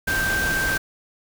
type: tone in noise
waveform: sine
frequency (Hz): 1568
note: G6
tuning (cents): 0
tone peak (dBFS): -21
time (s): 0.07-0.78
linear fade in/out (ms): 10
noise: pink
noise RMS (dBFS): -27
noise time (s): 0.07-0.78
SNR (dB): +3
effects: none